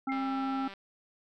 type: harmonic tone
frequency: 267.7 Hz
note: C4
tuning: 40 cents sharp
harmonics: 1 / 3 / 5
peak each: -31 / -36 / -38 dBFS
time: 0.07-0.68 s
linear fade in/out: 5 ms
type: tone with exponential decay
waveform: sine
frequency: 2113 Hz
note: C7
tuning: 16 cents sharp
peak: -36 dBFS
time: 0.09-0.43 s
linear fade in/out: 5 ms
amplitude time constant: 72 ms
type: click train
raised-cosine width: 0.3 ms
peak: -30 dBFS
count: 122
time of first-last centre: 0.12-0.737 s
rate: 196 Hz
effects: none